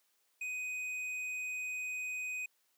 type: tone with tanh clipping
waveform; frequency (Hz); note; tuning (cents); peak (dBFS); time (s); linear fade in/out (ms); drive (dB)
triangle; 2500; D#7; +8; -38; 0.41-2.46; 5; 12
effects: white hiss -75 dBFS RMS until 2.77 s + high-pass 300 Hz 12 dB/octave